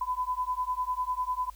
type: beating tone pair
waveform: sine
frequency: 1000 / 1010 Hz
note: B5 / B5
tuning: +21 / +39 cents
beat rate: 10 Hz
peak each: -31 dBFS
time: 0.01-1.5 s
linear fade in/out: 5 ms
effects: added 50 Hz sine -49 dBFS peak until 1.55 s + white hiss -59 dBFS RMS until 1.55 s